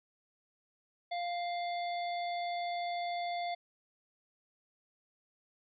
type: harmonic tone with a mistuned harmonic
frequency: 698.5 Hz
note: F5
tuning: in tune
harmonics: 1 / 3 / 5 / 6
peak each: -34 / -44 / -48 / -50 dBFS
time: 1.11-3.55 s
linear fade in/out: 10 ms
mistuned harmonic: 6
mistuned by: +100 cents
effects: none